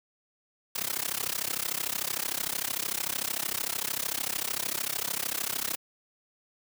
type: noise with amplitude modulation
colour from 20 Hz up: white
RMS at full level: -28 dBFS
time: 0.75-5.76 s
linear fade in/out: 10 ms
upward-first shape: sine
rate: 33.3 Hz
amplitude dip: 95%
effects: high-pass 100 Hz 12 dB/octave